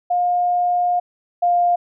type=tone pair in turn; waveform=sine; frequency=711 / 702.8 Hz; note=F5 / F5; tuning=+31 / +11 cents; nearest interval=unison; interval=20 cents; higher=first; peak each=-15 / -13 dBFS; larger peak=second; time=0.1-1 / 1.42-1.76 s; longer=first; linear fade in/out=10 ms; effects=none